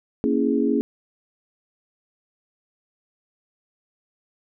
sine chord, A# half-diminished seventh, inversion none, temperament equal, 233.1 / 277.2 / 329.6 / 415.3 Hz, A#3 / C#4 / E4 / G#4, 0 / 0 / 0 / 0 cents, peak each -23 / -22 / -26 / -24 dBFS, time 0.24-0.81 s, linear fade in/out 0 ms, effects none

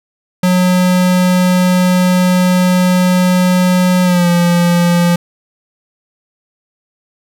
square tone with pitch glide, 181.8 to 173.59 Hz, F#3 to F3, -30 to -10 cents, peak -9 dBFS, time 0.43-5.16 s, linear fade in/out 5 ms, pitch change -80 cents, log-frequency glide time 4.04-4.28 s, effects none

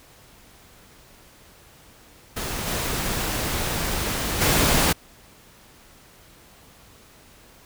pink noise with level steps, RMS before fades -29 / -26 / -19 dBFS, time 2.36-4.93 s, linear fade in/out 10 ms, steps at 2.66 / 4.4 s, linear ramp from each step 20 ms, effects pink hiss -51 dBFS RMS until 7.65 s

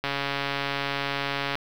click train, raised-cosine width 0.3 ms, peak -11 dBFS, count 213, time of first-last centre 0.04-1.554 s, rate 140 Hz, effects 7-bit

